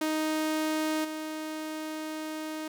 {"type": "tone with level steps", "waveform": "sawtooth", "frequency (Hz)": 311.6, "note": "D#4", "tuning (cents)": 3, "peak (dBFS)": [-23, -30], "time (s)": [0.01, 2.68], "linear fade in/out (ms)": 5, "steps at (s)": 1.04, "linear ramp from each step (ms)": 10, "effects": []}